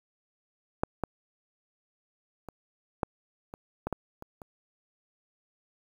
clicks, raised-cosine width 1 ms, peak -11 / -14 / -26 / -12 / -26 / -17 / -16 / -28 / -30 dBFS, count 9, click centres 0.835 / 1.037 / 2.487 / 3.032 / 3.539 / 3.87 / 3.927 / 4.224 / 4.418 s, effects 8-bit

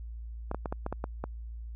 clicks, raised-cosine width 1 ms, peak -19 dBFS, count 8, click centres 0.514 / 0.546 / 0.658 / 0.725 / 0.864 / 0.926 / 1.041 / 1.24 s, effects added 57 Hz sine -38 dBFS peak until 1.75 s

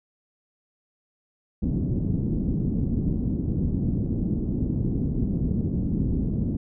white low-pass noise, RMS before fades -25 dBFS, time 1.62-6.57 s, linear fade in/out 10 ms, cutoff 260 Hz, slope 24 dB/octave, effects none

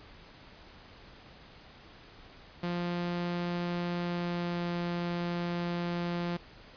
sawtooth tone with pitch glide, 174.61 to 173.5 Hz, F3 to F3, 0 to -11 cents, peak -27 dBFS, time 2.63-6.37 s, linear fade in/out 5 ms, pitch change -11 cents, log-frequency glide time 4-4.69 s, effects pink hiss -53 dBFS RMS until 6.76 s + resampled to 11025 Hz

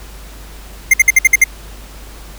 square tone bursts, 2100 Hz, C7, 6 cents sharp, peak -4 dBFS, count 7, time 0.91-1.441 s, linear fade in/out 5 ms, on 27 ms, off 57 ms, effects added 50 Hz sine -32 dBFS peak until 2.38 s + pink hiss -38 dBFS RMS until 2.38 s

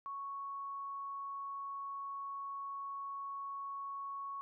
sine tone, 1108.7 Hz, C#6, in tune, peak -40 dBFS, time 0.06-4.41 s, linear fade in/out 0 ms, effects none

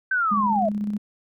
sine linear sweep, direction down, 1565 to 616 Hz, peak -19 dBFS, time 0.11-0.69 s, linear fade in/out 5 ms
sine tone with tremolo, 207.7 Hz, G#3, in tune, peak -22 dBFS, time 0.31-0.98 s, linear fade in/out 10 ms, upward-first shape square, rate 16 Hz, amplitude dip 35%
effects none

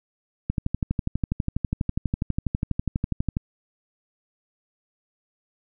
click train, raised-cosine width 5 ms, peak -11 dBFS, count 36, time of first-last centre 0.5-3.369 s, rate 12.2 Hz, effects none

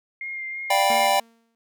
sine tone with vibrato, 2120 Hz, C7, 22 cents sharp, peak -29 dBFS, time 0.21-1.07 s, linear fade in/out 2 ms, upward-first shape sine, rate 3 Hz, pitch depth 17 cents each way
square chord, G dominant seventh, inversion second, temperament just, 588 / 705.6 / 784 / 980 Hz, D5 / F5 / G5 / B5, +2 / +18 / 0 / -14 cents, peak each -25 / -27 / -21 / -26 dBFS, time 0.7-1.2 s, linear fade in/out 5 ms
sawtooth tone with exponential decay, 229.4 Hz, A#3, 28 cents flat, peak -26 dBFS, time 0.9-1.55 s, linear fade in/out 0 ms, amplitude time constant 140 ms
effects none

